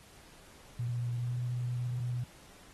sine tone with pitch glide, 120.3 to 122.47 Hz, B2 to B2, -45 to -14 cents, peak -31 dBFS, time 0.79-2.24 s, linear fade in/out 5 ms, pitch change +31 cents, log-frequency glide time 1.18-1.31 s, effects pink hiss -57 dBFS RMS until 2.73 s + AAC 32 kbps

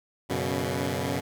10% pulse chord, F# suspended fourth, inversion none, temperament equal with one note detuned, 92.5 / 123.47 / 140.53 Hz, F#2 / B2 / C#3, 0 / 0 / +24 cents, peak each -23 dBFS, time 0.29-1.21 s, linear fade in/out 20 ms, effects none

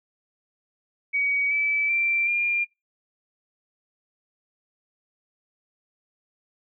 sine tone with pitch steps, 2260 / 2306 / 2353 / 2401 Hz, C#7 / D7 / D7 / D7, +33 / -32 / +3 / +38 cents, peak -21 dBFS, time 1.13-2.65 s, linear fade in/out 20 ms, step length 380 ms, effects noise-tail reverb RT60 0.2 s tail -20 dB re dry

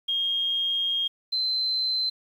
sine tone pair in turn, 3239 / 4081 Hz, G#7 / C8, -44 / -44 cents, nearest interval major third, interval 400 cents, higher second, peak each -23 dBFS, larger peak neither, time 0.08-1.08 / 1.32-2.1 s, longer first, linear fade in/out 10 ms, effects 9-bit

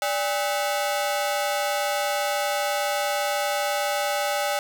sawtooth ring-modulated tone, 697 Hz, F5, 4 cents flat, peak -16 dBFS, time 0.02-4.59 s, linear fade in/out 0 ms, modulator 114 Hz, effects 8-bit

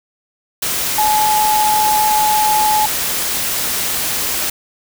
sine tone in noise, 853 Hz, G#5, 46 cents sharp, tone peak -12 dBFS, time 0.98-2.86 s, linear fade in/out 5 ms, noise white, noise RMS -19 dBFS, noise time 0.62-4.5 s, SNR +4 dB, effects none

